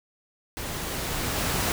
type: noise with level ramp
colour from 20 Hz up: pink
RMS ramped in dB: -34 to -25 dBFS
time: 0.57-1.72 s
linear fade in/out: 0 ms
effects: none